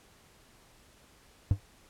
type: tone with exponential decay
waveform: triangle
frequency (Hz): 98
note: G2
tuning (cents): 0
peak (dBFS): -15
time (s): 1.51-1.6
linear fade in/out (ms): 0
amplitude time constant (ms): 18
effects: pink hiss -60 dBFS RMS until 1.89 s + low-pass 12000 Hz 12 dB/octave